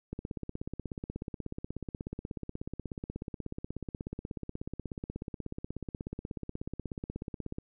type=click train; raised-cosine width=3 ms; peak=-24 dBFS; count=124; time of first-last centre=0.13-7.585 s; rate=16.5 Hz; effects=none